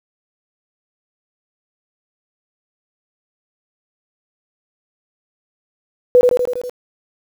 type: tone with echo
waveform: sine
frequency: 495.1 Hz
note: B4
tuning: 4 cents sharp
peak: -5 dBFS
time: 6.15-6.21 s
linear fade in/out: 0 ms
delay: 81 ms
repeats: 6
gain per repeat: -3 dB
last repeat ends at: 6.696 s
effects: 7-bit

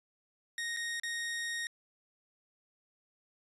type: tone with dropouts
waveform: sawtooth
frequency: 1864.7 Hz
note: A#6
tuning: in tune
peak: -31 dBFS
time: 0.58-1.67 s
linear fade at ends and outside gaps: 1 ms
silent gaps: 0.765-0.77 / 0.998-1.034 s
effects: resampled to 24000 Hz

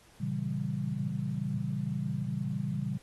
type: chord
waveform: sine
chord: A# diminished seventh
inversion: none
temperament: equal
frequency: 116.54 / 138.59 / 164.81 / 196 Hz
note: A#2 / C#3 / E3 / G3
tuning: 0 / 0 / 0 / 0 cents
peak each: -38 / -34 / -37 / -35 dBFS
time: 0.2-2.98 s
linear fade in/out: 10 ms
effects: pink hiss -60 dBFS RMS until 3.02 s + AAC 32 kbps

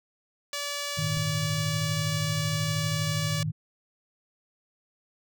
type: tone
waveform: 5% pulse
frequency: 576 Hz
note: D5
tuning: 34 cents flat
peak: -19 dBFS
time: 0.53-3.43 s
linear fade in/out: 2 ms
type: chord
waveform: sine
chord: Ab suspended second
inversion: none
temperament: equal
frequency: 103.83 / 116.54 / 155.56 Hz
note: Ab2 / Bb2 / Eb3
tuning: 0 / 0 / 0 cents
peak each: -34 / -34 / -28 dBFS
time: 0.97-3.52 s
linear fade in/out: 20 ms
type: click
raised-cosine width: 5 ms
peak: -27 dBFS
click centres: 1.171 s
effects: none

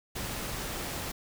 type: noise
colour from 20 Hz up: pink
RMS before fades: -36 dBFS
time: 0.15-1.12 s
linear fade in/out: 10 ms
effects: none

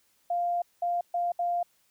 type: tone bursts at uneven times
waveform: sine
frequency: 698.5 Hz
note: F5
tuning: in tune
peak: -25 dBFS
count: 4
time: 0.3-0.62 / 0.82-1.01 / 1.14-1.32 / 1.39-1.63 s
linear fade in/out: 5 ms
effects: white hiss -68 dBFS RMS until 1.9 s

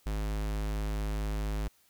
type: tone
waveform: square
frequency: 52.2 Hz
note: G#1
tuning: 10 cents sharp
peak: -31 dBFS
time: 0.06-1.68 s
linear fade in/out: 5 ms
effects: white hiss -66 dBFS RMS until 1.89 s

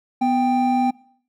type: tone pair together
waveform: triangle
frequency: 248.5 / 789 Hz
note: B3 / G5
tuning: +11 / +11 cents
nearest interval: octave + minor sixth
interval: 2000 cents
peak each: -17 dBFS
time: 0.21-0.91 s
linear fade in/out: 10 ms
effects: noise-tail reverb RT60 0.6 s tail -23 dB re dry

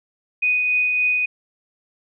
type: tone with tremolo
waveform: sine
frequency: 2488 Hz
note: D#7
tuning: 1 cent flat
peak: -15 dBFS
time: 0.42-1.26 s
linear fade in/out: 10 ms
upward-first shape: triangle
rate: 3.5 Hz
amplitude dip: 30%
effects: none

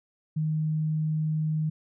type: tone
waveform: sine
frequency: 155.56 Hz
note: D#3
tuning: in tune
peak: -24 dBFS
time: 0.36-1.7 s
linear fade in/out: 10 ms
effects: none

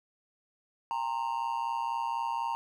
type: tone with amplitude modulation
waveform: triangle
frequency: 926 Hz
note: A#5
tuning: 12 cents flat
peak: -24 dBFS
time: 0.91-2.55 s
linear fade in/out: 0 ms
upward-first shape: sine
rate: 124 Hz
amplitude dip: 85%
effects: none

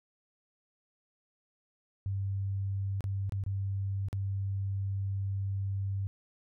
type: tone with dropouts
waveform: sine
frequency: 98 Hz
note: G2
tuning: in tune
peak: -30 dBFS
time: 2.06-6.07 s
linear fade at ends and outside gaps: 0 ms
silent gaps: 3.007-3.041 / 3.295-3.322 / 3.438-3.463 / 4.085-4.129 s
effects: none

